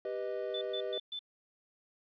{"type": "chord", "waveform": "triangle", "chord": "G augmented", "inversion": "none", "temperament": "equal", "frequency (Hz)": [392, 493.9, 622.3], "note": ["G4", "B4", "D#5"], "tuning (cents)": [0, 0, 0], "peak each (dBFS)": -37, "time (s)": [0.05, 0.98], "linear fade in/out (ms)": 2}
{"type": "tone bursts", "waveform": "sine", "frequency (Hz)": 3516, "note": "A7", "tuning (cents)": -2, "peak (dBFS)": -37, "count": 4, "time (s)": [0.54, 1.192], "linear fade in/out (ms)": 5, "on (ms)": 73, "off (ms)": 120}
{"effects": ["resampled to 11025 Hz", "11-bit"]}